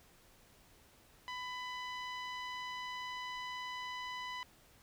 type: tone with low-pass filter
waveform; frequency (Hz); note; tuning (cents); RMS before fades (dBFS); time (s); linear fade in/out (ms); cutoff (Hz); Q
10% pulse; 998; B5; +18; -43; 1.28-4.43; 0; 2800; 0.58
effects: pink hiss -64 dBFS RMS until 4.82 s